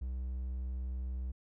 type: tone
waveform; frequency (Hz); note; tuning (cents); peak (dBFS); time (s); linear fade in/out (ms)
triangle; 63.4; B1; +46; -33; 0.01-1.32; 10
effects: none